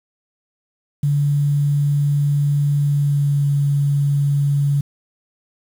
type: tone with pitch glide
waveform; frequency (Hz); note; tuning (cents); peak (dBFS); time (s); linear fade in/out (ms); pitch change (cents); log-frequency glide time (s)
sine; 144.2 to 142.21; D3 to C#3; -31 to +45; -14; 1.03-4.81; 5; -24; 2.78-3.48
effects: 7-bit